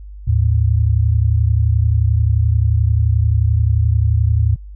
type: tone pair together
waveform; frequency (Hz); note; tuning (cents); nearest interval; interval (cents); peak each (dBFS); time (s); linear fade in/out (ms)
sine; 77.78 / 109.21; D#2 / A2; 0 / -12; tritone; 588; -14; 0.27-4.56; 10
effects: added 50 Hz sine -31 dBFS peak until 4.75 s